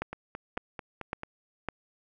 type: two click trains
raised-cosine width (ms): 0.5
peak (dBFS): -16 / -22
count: 4 / 6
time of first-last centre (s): 0.02-1.687 / 0.13-1.234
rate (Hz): 1.8 / 4.53
effects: none